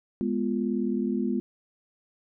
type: chord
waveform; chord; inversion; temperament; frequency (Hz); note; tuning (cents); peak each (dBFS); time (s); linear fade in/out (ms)
sine; F diminished; first; equal; 207.7 / 246.9 / 349.2; Ab3 / Cb4 / F4; 0 / 0 / 0; -28 / -28 / -31; 0.21-1.4; 0
effects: none